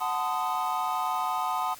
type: chord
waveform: triangle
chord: F# diminished seventh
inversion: none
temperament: equal with one note detuned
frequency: 740 / 880 / 1025.6 / 1244.5 Hz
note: F#5 / A5 / C6 / Eb6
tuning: 0 / 0 / -35 / 0 cents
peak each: -30 dBFS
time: 0-1.75 s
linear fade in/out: 20 ms
effects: white hiss -47 dBFS RMS until 1.79 s + Opus 48 kbps